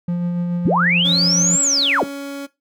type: tone with tremolo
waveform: triangle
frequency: 174.61 Hz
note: F3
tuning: in tune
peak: -15 dBFS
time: 0.08-1.56 s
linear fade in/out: 5 ms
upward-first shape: sine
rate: 7 Hz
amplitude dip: 25%
type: linear two-way sweep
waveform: sine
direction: up then down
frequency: 73.2 to 7780 to 100.5 Hz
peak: -14 dBFS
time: 0.65-2.04 s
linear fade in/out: 10 ms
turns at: 1.61 s
type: tone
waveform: 30% pulse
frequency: 279.8 Hz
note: C#4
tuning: 16 cents sharp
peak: -24 dBFS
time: 1.04-2.47 s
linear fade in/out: 20 ms
effects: noise-tail reverb RT60 0.2 s tail -17 dB re dry